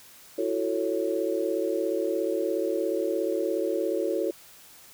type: chord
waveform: sine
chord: F# minor seventh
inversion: third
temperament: just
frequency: 333 / 370 / 444 / 555 Hz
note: E4 / F#4 / A4 / C#5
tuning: +18 / 0 / +16 / +2 cents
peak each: -30 dBFS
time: 0.38-4.31 s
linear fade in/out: 5 ms
effects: white hiss -51 dBFS RMS until 4.93 s